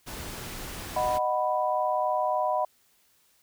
pink noise, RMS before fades -38 dBFS, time 0.06-1.19 s, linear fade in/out 20 ms
sine chord, B major, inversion first, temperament just, 617.4 / 740.8 / 987.8 Hz, D#5 / F#5 / B5, -14 / +2 / 0 cents, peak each -28 dBFS, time 0.96-2.65 s, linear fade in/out 5 ms
effects white hiss -65 dBFS RMS until 3.42 s

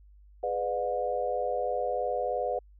sine chord, G# diminished seventh, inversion none, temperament just, 415.3 / 498.4 / 598 / 717.6 Hz, G#4 / B4 / D5 / F5, 0 / +16 / +31 / +47 cents, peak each -37 / -31 / -33 / -32 dBFS, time 0.43-2.59 s, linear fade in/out 5 ms, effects added 50 Hz sine -52 dBFS peak until 2.79 s

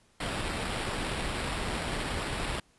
pink noise with sample-and-hold, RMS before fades -33 dBFS, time 0.2-2.6 s, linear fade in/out 5 ms, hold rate 6300 Hz, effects pink hiss -65 dBFS RMS until 2.78 s + resampled to 24000 Hz

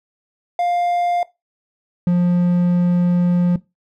triangle tone pair in turn, 702 / 176.41 Hz, F5 / F3, +9 / +18 cents, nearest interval 2 octaves, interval 2391 cents, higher first, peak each -14 / -10 dBFS, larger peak second, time 0.59-1.23 / 2.07-3.56 s, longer second, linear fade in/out 2 ms, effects noise-tail reverb RT60 0.2 s tail -18 dB re dry

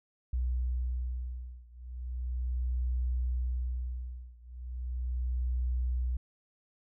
sine beating tone pair, 61.74 / 62.11 Hz, B1 / B1, 0 / +10 cents, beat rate 0.37 Hz, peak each -33 / -34 dBFS, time 0.33-6.17 s, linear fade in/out 5 ms, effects none

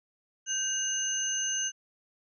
sine tone cluster, 1552 / 2866 / 6200 Hz, G6 / F7 / G8, -18 / +44 / -20 cents, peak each -38 / -35 / -29 dBFS, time 0.46-1.72 s, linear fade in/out 50 ms, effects none

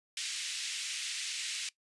pink band-pass noise, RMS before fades -38 dBFS, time 0.17-1.69 s, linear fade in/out 2 ms, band 2300 to 8600 Hz, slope 24 dB/octave, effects noise-tail reverb RT60 0.1 s tail -19 dB re dry + resampled to 24000 Hz

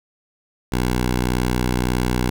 10% pulse tone, 61.74 Hz, B1, in tune, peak -10 dBFS, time 0.72-2.3 s, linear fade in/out 5 ms, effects none

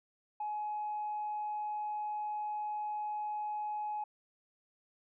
sine tone with hard clipping, 843 Hz, G#5, 26 cents sharp, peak -35 dBFS, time 0.4-4.04 s, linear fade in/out 5 ms, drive 1 dB, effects resampled to 8000 Hz

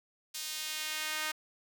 sawtooth tone with high-pass filter sweep, 309.5 Hz, D#4, 9 cents flat, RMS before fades -37 dBFS, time 0.34-1.32 s, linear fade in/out 10 ms, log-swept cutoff 4500 to 1500 Hz, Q 0.97, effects none

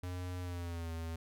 square tone with pitch glide, 90.1 to 82.15 Hz, F#2 to E2, -45 to -5 cents, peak -39 dBFS, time 0.03-1.16 s, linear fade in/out 5 ms, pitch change -160 cents, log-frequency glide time 0.41-0.91 s, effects none

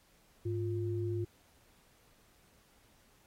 sine tone pair together, 104.06 / 350 Hz, G#2 / F4, +4 / +4 cents, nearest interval octave + major sixth, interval 2100 cents, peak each -34 / -36 dBFS, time 0.45-1.25 s, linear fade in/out 10 ms, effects pink hiss -67 dBFS RMS until 3.26 s + AAC 48 kbps

